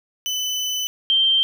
30% pulse / sine tone pair in turn, 3010 / 3143 Hz, F#7 / G7, +29 / +4 cents, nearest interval minor second, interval 75 cents, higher second, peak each -19 / -14 dBFS, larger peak second, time 0.26-0.87 / 1.1-1.43 s, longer first, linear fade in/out 0 ms, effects none

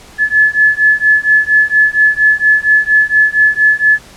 sine beating tone pair, 1719 / 1723.3 Hz, A6 / A6, -41 / -36 cents, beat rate 4.3 Hz, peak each -10 dBFS, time 0.18-3.99 s, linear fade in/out 50 ms, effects pink hiss -38 dBFS RMS until 4.16 s + low-pass 10000 Hz 12 dB/octave

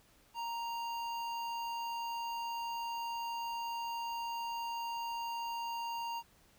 square tone with notch filter, 932.3 Hz, A#5, in tune, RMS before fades -39 dBFS, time 0.34-6.23 s, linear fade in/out 50 ms, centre 9400 Hz, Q 0.81, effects pink hiss -66 dBFS RMS until 6.58 s

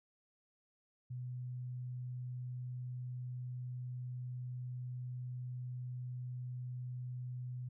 sine tone, 124.9 Hz, B2, 20 cents sharp, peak -40 dBFS, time 1.1-7.69 s, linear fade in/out 10 ms, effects none

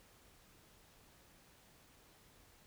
silence, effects pink hiss -65 dBFS RMS until 2.66 s

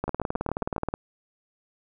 two click trains, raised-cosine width 1 ms, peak -13 / -15 dBFS, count 18 / 6, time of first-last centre 0.04-0.939 / 0.08-0.763 s, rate 18.9 / 7.32 Hz, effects none

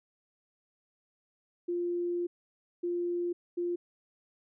sine tone bursts at uneven times, 349.2 Hz, F4, in tune, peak -29 dBFS, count 3, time 1.68-2.27 / 2.83-3.33 / 3.57-3.76 s, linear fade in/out 10 ms, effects none

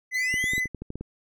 triangle tone, 2016 Hz, B6, 35 cents sharp, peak -22 dBFS, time 0.11-0.68 s, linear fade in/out 50 ms
20% pulse linear sweep, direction up, 1996 to 4005 Hz, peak -29 dBFS, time 0.14-0.6 s, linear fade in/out 5 ms
clicks, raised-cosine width 3 ms, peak -22 dBFS, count 10, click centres 0.341 / 0.441 / 0.535 / 0.58 / 0.657 / 0.747 / 0.82 / 0.904 / 0.956 / 1.01 s
effects none

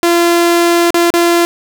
sawtooth tone with dropouts, 342.8 Hz, F4, 32 cents flat, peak -4 dBFS, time 0.03-1.45 s, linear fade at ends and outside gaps 0 ms, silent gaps 0.905-0.944 / 1.104-1.139 s, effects none

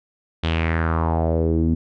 sawtooth tone with low-pass filter sweep, 81.7 Hz, E2, 15 cents flat, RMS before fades -20 dBFS, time 0.43-1.75 s, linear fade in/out 10 ms, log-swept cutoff 3500 to 240 Hz, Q 3.8, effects none

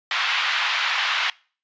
white band-pass noise, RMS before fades -23 dBFS, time 0.11-1.3 s, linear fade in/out 2 ms, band 940 to 3500 Hz, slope 24 dB/octave, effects noise-tail reverb RT60 0.4 s tail -24 dB re dry + resampled to 16000 Hz

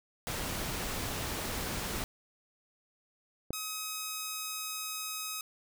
pink noise, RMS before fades -36 dBFS, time 0.27-2.04 s, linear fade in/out 0 ms
click, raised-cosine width 2 ms, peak -20 dBFS, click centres 3.506 s
5% pulse tone, 1268 Hz, D#6, 32 cents sharp, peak -24 dBFS, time 3.53-5.41 s, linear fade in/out 2 ms
effects none

